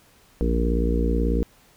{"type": "harmonic tone", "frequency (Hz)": 58.27, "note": "A#1", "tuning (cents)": 0, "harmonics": [1, 3, 4, 5, 6, 7, 8], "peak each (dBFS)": [-21, -28, -29, -29, -34, -32, -29], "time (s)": [0.41, 1.43], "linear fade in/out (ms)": 0, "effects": ["pink hiss -56 dBFS RMS until 1.76 s"]}